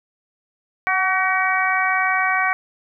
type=harmonic tone with a mistuned harmonic; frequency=378.6 Hz; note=F#4; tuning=40 cents sharp; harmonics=2 / 3 / 4 / 5 / 6; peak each=-23 / -23 / -23 / -23 / -23 dBFS; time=0.87-2.53 s; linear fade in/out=0 ms; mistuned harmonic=2; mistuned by=-26 cents; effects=none